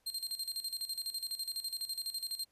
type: tone with tremolo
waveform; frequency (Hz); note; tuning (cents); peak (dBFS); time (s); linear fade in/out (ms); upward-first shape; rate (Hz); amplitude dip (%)
sawtooth; 4186; C8; 0; -32; 0.06-2.45; 10; square; 12; 75
effects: pink hiss -75 dBFS RMS until 2.51 s + resampled to 32000 Hz